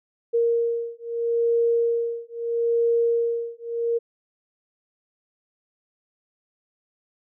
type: beating tone pair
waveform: sine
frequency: 466.2 / 466.97 Hz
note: A#4 / A#4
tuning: 0 / +3 cents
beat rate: 0.77 Hz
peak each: -23 dBFS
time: 0.33-3.99 s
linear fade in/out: 20 ms
effects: none